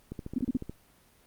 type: click train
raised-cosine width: 3 ms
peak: -24 dBFS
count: 9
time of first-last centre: 0.12-0.696 s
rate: 13.9 Hz
type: tone bursts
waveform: sine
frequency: 252.9 Hz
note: B3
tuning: 41 cents sharp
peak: -24 dBFS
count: 4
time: 0.36-0.571 s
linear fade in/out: 5 ms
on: 25 ms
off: 37 ms
effects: pink hiss -62 dBFS RMS until 1.26 s + Opus 24 kbps